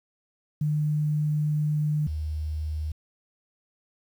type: tone pair in turn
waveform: sine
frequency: 150.7 / 77.16 Hz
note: D3 / D#2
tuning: +45 / -14 cents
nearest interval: octave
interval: 1159 cents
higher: first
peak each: -22 / -27 dBFS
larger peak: first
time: 0.61-2.07 / 2.07-2.92 s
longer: first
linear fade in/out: 5 ms
effects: 9-bit

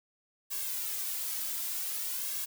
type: noise with flanger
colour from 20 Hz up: blue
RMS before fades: -35 dBFS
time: 0.5-2.46 s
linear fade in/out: 20 ms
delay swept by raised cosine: 1.8 to 3.1 ms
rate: 0.53 Hz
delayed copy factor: +0.7
effects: none

